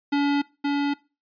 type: tone pair in turn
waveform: square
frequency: 285.2 / 285.2 Hz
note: C#4 / C#4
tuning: +49 / +49 cents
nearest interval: unison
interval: 0 cents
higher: neither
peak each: -20 / -22 dBFS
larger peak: first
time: 0.12-0.42 / 0.64-0.94 s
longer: neither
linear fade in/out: 10 ms
effects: noise-tail reverb RT60 0.3 s tail -22 dB re dry + resampled to 11025 Hz